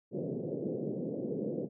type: band-pass noise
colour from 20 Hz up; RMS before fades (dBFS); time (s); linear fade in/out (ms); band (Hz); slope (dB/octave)
white; -36; 0.11-1.69; 50; 130 to 520; 48
effects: none